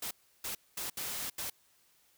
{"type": "noise bursts at uneven times", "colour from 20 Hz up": "white", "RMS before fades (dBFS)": -38, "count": 5, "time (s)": [[0.02, 0.11], [0.44, 0.55], [0.77, 0.9], [0.97, 1.3], [1.38, 1.5]], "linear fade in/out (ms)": 5, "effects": ["white hiss -68 dBFS RMS until 2.17 s"]}